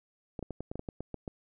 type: clicks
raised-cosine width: 2 ms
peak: -24 dBFS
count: 11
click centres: 0.392 / 0.427 / 0.507 / 0.606 / 0.715 / 0.756 / 0.794 / 0.888 / 1.006 / 1.143 / 1.278 s
effects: none